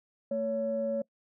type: tone pair together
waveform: sine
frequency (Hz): 224 / 560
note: A3 / C#5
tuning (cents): +31 / +18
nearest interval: octave + major third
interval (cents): 1587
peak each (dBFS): -34 / -28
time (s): 0.31-1.02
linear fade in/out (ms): 5
effects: noise-tail reverb RT60 0.1 s tail -23 dB re dry + tanh soft clip ceiling -21 dBFS